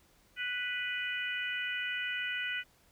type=harmonic tone; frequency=493.9 Hz; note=B4; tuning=in tune; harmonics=3 / 4 / 5 / 6; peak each=-37 / -38 / -39 / -40 dBFS; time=0.36-2.64 s; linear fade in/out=50 ms; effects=pink hiss -66 dBFS RMS until 2.91 s